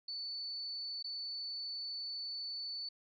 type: tone with dropouts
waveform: sine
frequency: 4484 Hz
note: C#8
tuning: 19 cents sharp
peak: -39 dBFS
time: 0.08-2.89 s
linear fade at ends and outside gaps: 5 ms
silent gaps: 1.027-1.042 s
effects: none